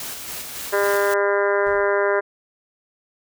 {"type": "noise with tremolo", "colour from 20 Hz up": "white", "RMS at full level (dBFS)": -31, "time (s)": [0, 1.14], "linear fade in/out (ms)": 2, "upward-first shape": "square", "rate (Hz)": 3.6, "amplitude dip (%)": 30}
{"type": "harmonic tone", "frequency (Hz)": 201.3, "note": "G3", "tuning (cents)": 46, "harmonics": [2, 3, 4, 5, 6, 7, 8, 9, 10], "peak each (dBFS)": [-20, -22, -33, -26, -32, -28, -27, -31, -35], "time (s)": [0.72, 2.21], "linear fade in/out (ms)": 20}
{"type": "noise with exponential decay", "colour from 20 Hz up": "brown", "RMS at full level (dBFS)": -37, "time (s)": [1.66, 2.12], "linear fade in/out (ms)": 5, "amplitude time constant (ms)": 100}
{"effects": []}